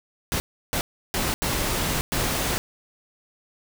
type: noise bursts at uneven times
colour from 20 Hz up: pink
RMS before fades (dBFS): -25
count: 5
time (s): 0.32-0.4 / 0.73-0.81 / 1.14-1.34 / 1.42-2.01 / 2.12-2.58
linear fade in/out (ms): 0
effects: none